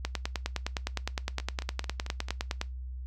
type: two click trains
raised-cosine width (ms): 0.2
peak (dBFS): -13 / -21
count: 26 / 5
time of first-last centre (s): 0.05-2.614 / 1.4-2.285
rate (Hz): 9.75 / 4.52
effects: noise-tail reverb RT60 0.2 s tail -20 dB re dry + added 63 Hz sine -36 dBFS peak until 3.06 s